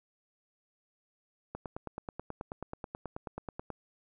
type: click train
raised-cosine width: 1 ms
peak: -24 dBFS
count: 21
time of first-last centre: 1.55-3.703 s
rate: 9.29 Hz
effects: none